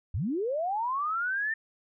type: linear sweep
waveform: sine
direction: up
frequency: 65.41 to 1816 Hz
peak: -27 dBFS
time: 0.14-1.54 s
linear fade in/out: 5 ms
effects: none